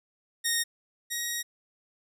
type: tone pair in turn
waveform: 10% pulse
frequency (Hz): 1857 / 1889.5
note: A#6 / A#6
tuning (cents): -7 / +23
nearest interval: unison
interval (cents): 30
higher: second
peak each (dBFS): -16 / -21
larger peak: first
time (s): 0.44-0.64 / 1.1-1.43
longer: second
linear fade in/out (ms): 20
effects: none